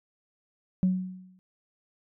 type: tone with exponential decay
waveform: sine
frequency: 185 Hz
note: F#3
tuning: in tune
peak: -17 dBFS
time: 0.83-1.39 s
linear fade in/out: 0 ms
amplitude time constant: 120 ms
effects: tanh soft clip ceiling -16 dBFS